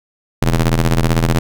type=ring-modulated tone; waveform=sawtooth; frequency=82.4 Hz; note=E2; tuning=in tune; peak=-5 dBFS; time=0.42-1.39 s; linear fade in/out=5 ms; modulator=49.1 Hz; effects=none